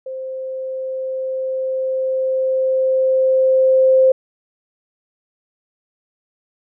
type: tone with level ramp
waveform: sine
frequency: 523.3 Hz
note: C5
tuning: in tune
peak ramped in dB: -25 to -8 dBFS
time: 0.06-4.12 s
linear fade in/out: 5 ms
effects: none